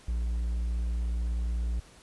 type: tone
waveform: triangle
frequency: 58.27 Hz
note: A#1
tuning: in tune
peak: -25 dBFS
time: 0.08-1.8 s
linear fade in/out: 5 ms
effects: pink hiss -55 dBFS RMS until 2.02 s + resampled to 24000 Hz